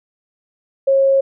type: tone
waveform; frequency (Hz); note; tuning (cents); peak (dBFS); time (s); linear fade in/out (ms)
sine; 543; C#5; -36; -10; 0.87-1.21; 10
effects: none